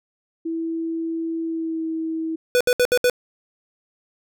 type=tone with pitch glide; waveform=sine; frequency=328.1 to 322.5 Hz; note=E4 to E4; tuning=-8 to -38 cents; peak=-23 dBFS; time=0.45-2.36 s; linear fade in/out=10 ms; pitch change=-30 cents; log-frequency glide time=1.43-1.85 s
type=tone bursts; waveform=square; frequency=493.9 Hz; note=B4; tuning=in tune; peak=-15 dBFS; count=5; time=2.55-3.098 s; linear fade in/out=0 ms; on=56 ms; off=67 ms
effects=none